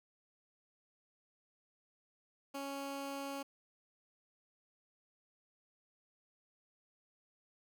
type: tone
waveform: 15% pulse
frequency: 277.2 Hz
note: C#4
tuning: in tune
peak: -34 dBFS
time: 2.54-3.43 s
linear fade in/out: 10 ms
effects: none

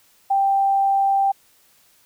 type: tone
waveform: sine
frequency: 786 Hz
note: G5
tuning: 4 cents sharp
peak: -15 dBFS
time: 0.3-1.32 s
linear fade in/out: 10 ms
effects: white hiss -57 dBFS RMS until 2.05 s

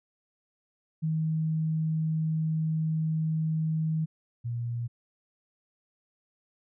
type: tone pair in turn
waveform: sine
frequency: 158.5 / 118.74 Hz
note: D#3 / A#2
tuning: +32 / +32 cents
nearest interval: perfect fourth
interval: 500 cents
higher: first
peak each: -25 / -29 dBFS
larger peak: first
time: 1.02-4.06 / 4.44-4.88 s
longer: first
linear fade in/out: 20 ms
effects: none

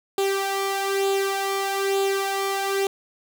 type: tone with flanger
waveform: sawtooth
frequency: 392 Hz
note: G4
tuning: in tune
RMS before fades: -24 dBFS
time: 0.18-2.87 s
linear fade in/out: 2 ms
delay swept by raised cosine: 0.26 to 1.66 ms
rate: 1.1 Hz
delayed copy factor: +0.6
effects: none

